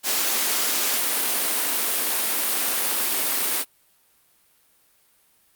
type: high-pass noise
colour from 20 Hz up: white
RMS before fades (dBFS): -23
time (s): 0.03-3.65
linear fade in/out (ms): 50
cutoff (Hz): 220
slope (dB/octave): 48
effects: white hiss -61 dBFS RMS until 5.55 s + Opus 48 kbps